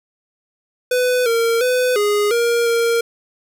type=tone with pitch steps; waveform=square; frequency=499.3 / 460.7 / 502 / 413.8 / 470.3 / 465.1 Hz; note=B4 / A#4 / B4 / G#4 / A#4 / A#4; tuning=+19 / -20 / +28 / -6 / +15 / -4 cents; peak=-15 dBFS; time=0.91-3.01 s; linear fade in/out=5 ms; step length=350 ms; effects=none